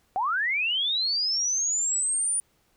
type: linear sweep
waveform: sine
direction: up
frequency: 717 to 9540 Hz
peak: -23 dBFS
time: 0.16-2.4 s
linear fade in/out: 0 ms
effects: pink hiss -67 dBFS RMS until 2.76 s